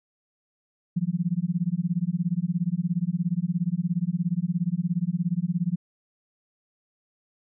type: tone with tremolo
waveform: sine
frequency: 174.61 Hz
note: F3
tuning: in tune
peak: -19 dBFS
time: 0.96-5.76 s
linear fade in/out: 10 ms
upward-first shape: sine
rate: 17 Hz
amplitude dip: 100%
effects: none